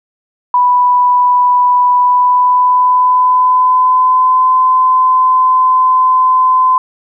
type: tone with pitch glide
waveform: sine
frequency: 987.8 to 1023.8 Hz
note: B5 to C6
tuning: 0 to -38 cents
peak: -6 dBFS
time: 0.54-6.78 s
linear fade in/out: 2 ms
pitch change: +62 cents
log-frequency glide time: 1.97-4.54 s
effects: none